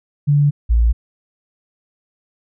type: tone pair in turn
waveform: sine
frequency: 144.9 / 57.32 Hz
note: D3 / A#1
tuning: -23 / -28 cents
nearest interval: octave + major third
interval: 1605 cents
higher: first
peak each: -10 dBFS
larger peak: neither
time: 0.27-0.51 / 0.69-0.93 s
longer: neither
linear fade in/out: 20 ms
effects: none